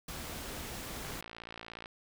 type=noise; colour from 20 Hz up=pink; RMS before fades=-42 dBFS; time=0.08-1.21 s; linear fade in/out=5 ms
type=click train; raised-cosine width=0.3 ms; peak=-28 dBFS; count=47; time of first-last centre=1.05-1.858 s; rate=56.9 Hz
effects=none